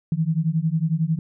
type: beating tone pair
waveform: sine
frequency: 155.56 / 166.56 Hz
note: D#3 / E3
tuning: 0 / +18 cents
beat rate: 11 Hz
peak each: -22 dBFS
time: 0.12-1.19 s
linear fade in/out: 2 ms
effects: none